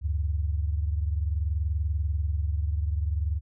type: tone pair together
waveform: sine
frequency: 73.42 / 93.94 Hz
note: D2 / F#2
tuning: 0 / +27 cents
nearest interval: major third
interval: 427 cents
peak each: -25 / -31 dBFS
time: 0.01-3.41 s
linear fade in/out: 50 ms
effects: none

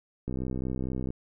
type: click train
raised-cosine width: 3 ms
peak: -20 dBFS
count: 54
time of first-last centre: 0.28-1.104 s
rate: 64.3 Hz
effects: none

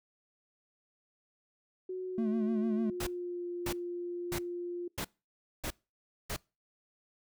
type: tone with pitch glide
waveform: sine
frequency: 370 to 350.4 Hz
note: F#4 to F4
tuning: 0 to +6 cents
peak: -35 dBFS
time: 1.89-4.88 s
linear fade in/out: 5 ms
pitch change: -94 cents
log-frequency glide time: 2.05-3.47 s
type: tone with vibrato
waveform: triangle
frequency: 220 Hz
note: A3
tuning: in tune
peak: -27 dBFS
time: 2.18-2.9 s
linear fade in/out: 2 ms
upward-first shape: sine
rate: 6.7 Hz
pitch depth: 63 cents each way
type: noise bursts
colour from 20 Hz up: pink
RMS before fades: -36 dBFS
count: 6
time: 3-6.364 s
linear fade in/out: 5 ms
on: 69 ms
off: 590 ms
effects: noise-tail reverb RT60 0.3 s tail -25 dB re dry

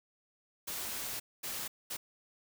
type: noise bursts at uneven times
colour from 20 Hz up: white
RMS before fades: -39 dBFS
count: 3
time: 0.67-1.2 / 1.43-1.68 / 1.9-1.97 s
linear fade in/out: 10 ms
effects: none

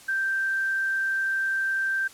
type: tone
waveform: sine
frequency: 1568 Hz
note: G6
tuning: in tune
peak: -23 dBFS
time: 0.08-2.08 s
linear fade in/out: 10 ms
effects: white hiss -49 dBFS RMS until 2.13 s + low-pass 11000 Hz 12 dB/octave

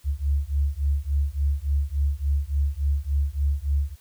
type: beating tone pair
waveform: sine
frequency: 69.3 / 72.8 Hz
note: C#2 / D2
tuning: 0 / -15 cents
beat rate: 3.5 Hz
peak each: -24 dBFS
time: 0.04-3.96 s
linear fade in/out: 50 ms
effects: white hiss -58 dBFS RMS until 4 s

